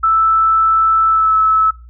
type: tone with pitch glide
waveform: sine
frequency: 1318.5 to 1301.9 Hz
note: E6 to E6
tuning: 0 to -22 cents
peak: -9 dBFS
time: 0.03-1.71 s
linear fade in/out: 10 ms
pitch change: -22 cents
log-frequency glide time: 1.08-1.35 s
effects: noise-tail reverb RT60 0.3 s tail -20 dB re dry + added 60 Hz sine -35 dBFS peak until 1.89 s